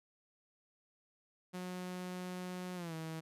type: tone with pitch glide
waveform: sawtooth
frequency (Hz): 181.6 to 160.86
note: F#3 to E3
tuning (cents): -32 to -42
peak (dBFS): -37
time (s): 1.53-3.21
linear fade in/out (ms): 20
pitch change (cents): -210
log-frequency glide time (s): 2.75-2.94
effects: resampled to 32000 Hz